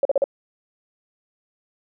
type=tone bursts; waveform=sine; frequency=554.4 Hz; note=C#5; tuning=in tune; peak=-14 dBFS; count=4; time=0.03-0.241 s; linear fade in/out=2 ms; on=22 ms; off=41 ms; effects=none